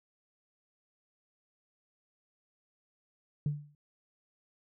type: tone with exponential decay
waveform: sine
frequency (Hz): 146.83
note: D3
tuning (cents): 0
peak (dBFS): -24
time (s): 3.46-3.75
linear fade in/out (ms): 2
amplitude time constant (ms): 61
effects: tanh soft clip ceiling -24 dBFS